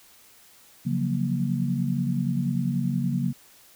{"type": "chord", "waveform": "sine", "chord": "Gb major seventh", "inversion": "second", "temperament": "equal with one note detuned", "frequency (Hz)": [138.59, 174.61, 185, 234.3], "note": ["Db3", "F3", "Gb3", "Bb3"], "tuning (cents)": [0, 0, 0, 9], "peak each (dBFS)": [-27, -30, -29, -28], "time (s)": [0.85, 3.33], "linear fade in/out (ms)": 20, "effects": ["white hiss -54 dBFS RMS until 3.75 s"]}